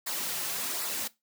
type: noise with flanger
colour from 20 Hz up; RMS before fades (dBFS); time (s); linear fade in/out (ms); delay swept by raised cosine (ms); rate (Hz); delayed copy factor
white; -33; 0.06-1.08; 10; 0.31 to 4.31; 1.3; -0.5
effects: noise-tail reverb RT60 0.2 s tail -19 dB re dry + high-pass 150 Hz 12 dB/octave